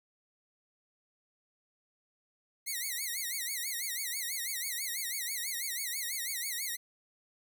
5% pulse tone with vibrato, 2038 Hz, C7, 46 cents flat, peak -24 dBFS, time 2.66-6.77 s, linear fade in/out 20 ms, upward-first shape sine, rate 6.1 Hz, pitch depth 170 cents each way, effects 11-bit

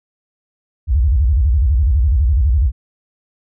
sine tone with vibrato, 66 Hz, C2, 16 cents sharp, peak -10 dBFS, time 0.87-2.72 s, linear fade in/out 50 ms, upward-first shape square, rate 12 Hz, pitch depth 270 cents each way, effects none

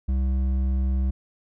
sine tone with hard clipping, 65.41 Hz, C2, in tune, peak -22 dBFS, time 0.08-1.11 s, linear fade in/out 10 ms, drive 7 dB, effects none

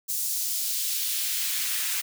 white noise with high-pass filter sweep, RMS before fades -28 dBFS, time 0.08-2.02 s, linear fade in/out 20 ms, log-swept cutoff 6600 to 1600 Hz, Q 0.95, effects none

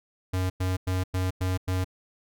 square tone bursts, 92.5 Hz, F#2, in tune, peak -25 dBFS, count 6, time 0.33-1.845 s, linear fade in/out 10 ms, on 170 ms, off 99 ms, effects none

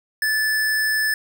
square tone, 1742 Hz, A6, 18 cents flat, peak -19 dBFS, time 0.22-1.14 s, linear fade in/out 2 ms, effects none

